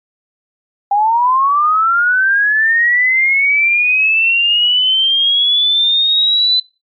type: linear sweep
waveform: sine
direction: up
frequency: 794 to 4023 Hz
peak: -9 dBFS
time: 0.91-6.6 s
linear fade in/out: 5 ms
effects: noise-tail reverb RT60 0.3 s tail -23 dB re dry + MP3 48 kbps